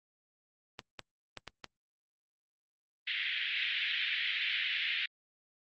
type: clicks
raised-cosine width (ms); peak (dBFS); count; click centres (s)
0.2; -23; 5; 0.792 / 0.993 / 1.373 / 1.477 / 1.643
type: band-pass noise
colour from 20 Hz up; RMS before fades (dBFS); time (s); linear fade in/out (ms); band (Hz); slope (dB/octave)
pink; -34; 3.07-5.06; 5; 1800 to 3600; 48
effects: Opus 32 kbps